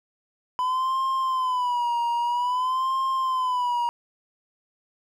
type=tone with vibrato; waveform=triangle; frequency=1000 Hz; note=B5; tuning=21 cents sharp; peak=-20 dBFS; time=0.59-3.89 s; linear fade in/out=0 ms; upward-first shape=sine; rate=0.51 Hz; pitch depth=100 cents each way; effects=none

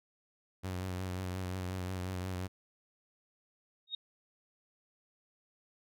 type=tone with vibrato; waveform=sawtooth; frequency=92.2 Hz; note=F#2; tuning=6 cents flat; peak=-32 dBFS; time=0.63-2.48 s; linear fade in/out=20 ms; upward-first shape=triangle; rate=5.6 Hz; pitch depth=52 cents each way
type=tone with exponential growth; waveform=sine; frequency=3729 Hz; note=A#7; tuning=in tune; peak=-31 dBFS; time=3.87-3.95 s; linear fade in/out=5 ms; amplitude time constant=16 ms
effects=none

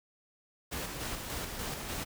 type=noise with tremolo; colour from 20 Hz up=pink; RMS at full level=-37 dBFS; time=0.71-2.05 s; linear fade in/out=20 ms; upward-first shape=square; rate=3.4 Hz; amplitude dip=35%; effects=none

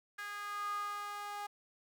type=tone with high-pass filter sweep; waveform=sawtooth; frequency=410.6 Hz; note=G#4; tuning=20 cents flat; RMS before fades=-41 dBFS; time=0.18-1.47 s; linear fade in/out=10 ms; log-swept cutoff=1500 to 930 Hz; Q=8.1; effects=none

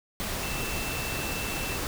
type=tone in noise; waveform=sine; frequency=2668 Hz; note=E7; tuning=20 cents sharp; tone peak=-36 dBFS; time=0.43-1.77 s; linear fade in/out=0 ms; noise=pink; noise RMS=-32 dBFS; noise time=0.2-1.87 s; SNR=-7 dB; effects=none

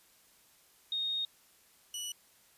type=tone pair in turn; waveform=sine / 20% pulse; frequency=3713 / 2947 Hz; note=A#7 / F#7; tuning=-8 / -8 cents; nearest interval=major third; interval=400 cents; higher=first; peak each=-31 / -32 dBFS; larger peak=first; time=0.92-1.25 / 1.94-2.12 s; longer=first; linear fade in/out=2 ms; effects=white hiss -64 dBFS RMS until 2.57 s + resampled to 32000 Hz

